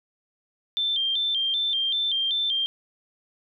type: tone with vibrato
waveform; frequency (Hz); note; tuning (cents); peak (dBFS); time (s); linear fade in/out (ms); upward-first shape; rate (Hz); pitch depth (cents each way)
sine; 3359; G#7; +19; -22; 0.77-2.66; 0; square; 2.6; 95
effects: none